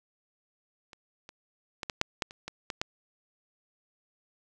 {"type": "clicks", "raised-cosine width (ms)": 0.2, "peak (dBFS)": [-30, -28, -17, -15, -7, -11, -28, -20, -16, -12], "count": 10, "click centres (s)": [0.932, 1.291, 1.832, 1.898, 2.014, 2.222, 2.309, 2.48, 2.702, 2.815], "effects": []}